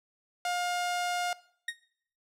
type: tone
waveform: sawtooth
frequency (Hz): 710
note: F5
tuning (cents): +28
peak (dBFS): -25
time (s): 0.45-1.33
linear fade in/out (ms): 2
type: tone with exponential decay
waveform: 30% pulse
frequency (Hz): 1864.7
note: A#6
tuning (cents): 0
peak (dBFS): -25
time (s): 1.68-1.77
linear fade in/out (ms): 5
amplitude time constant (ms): 18
effects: noise-tail reverb RT60 0.6 s tail -20 dB re dry + low-pass 10000 Hz 12 dB/octave